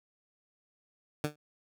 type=tone with exponential decay; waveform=15% pulse; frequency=149.4 Hz; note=D3; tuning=30 cents sharp; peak=-20 dBFS; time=1.24-1.36 s; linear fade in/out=2 ms; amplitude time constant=24 ms; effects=none